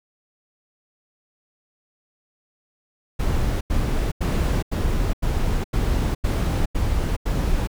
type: noise bursts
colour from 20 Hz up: brown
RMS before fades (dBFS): -21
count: 9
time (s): 3.19-7.674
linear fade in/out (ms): 10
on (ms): 420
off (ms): 88
effects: none